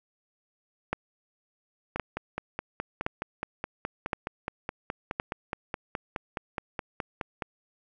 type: two click trains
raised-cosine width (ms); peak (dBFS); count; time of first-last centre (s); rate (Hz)
0.5; -12 / -16; 5 / 27; 0.93-5.199 / 1.96-7.422; 0.937 / 4.76
effects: none